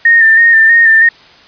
sine tone with vibrato, 1820 Hz, A#6, 42 cents flat, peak -3 dBFS, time 0.05-1.09 s, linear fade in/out 5 ms, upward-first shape square, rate 3.1 Hz, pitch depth 30 cents each way, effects white hiss -40 dBFS RMS until 1.47 s + resampled to 11025 Hz

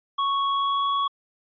square tone with pitch glide, 1108.7 to 1117.7 Hz, C#6 to C#6, 0 to +14 cents, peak -22 dBFS, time 0.18-1.08 s, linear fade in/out 10 ms, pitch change +14 cents, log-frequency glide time 0.5-0.87 s, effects resampled to 11025 Hz

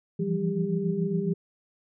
sine tone cluster, 166.1 / 173.3 / 197.2 / 398.7 Hz, E3 / F3 / G3 / G4, +13 / -13 / +11 / +29 cents, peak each -30 dBFS, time 0.19-1.34 s, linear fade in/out 10 ms, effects none

